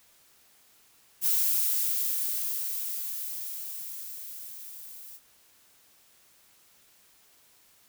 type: noise with level ramp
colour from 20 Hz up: violet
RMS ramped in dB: -24 to -46 dBFS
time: 1.21-5.2 s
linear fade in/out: 50 ms
effects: white hiss -61 dBFS RMS until 7.88 s